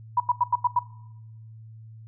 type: tone bursts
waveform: sine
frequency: 974 Hz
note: B5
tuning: 24 cents flat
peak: -17 dBFS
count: 6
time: 0.17-0.791 s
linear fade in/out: 5 ms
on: 31 ms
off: 87 ms
effects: noise-tail reverb RT60 0.9 s tail -19 dB re dry + added 111 Hz sine -42 dBFS peak until 2.07 s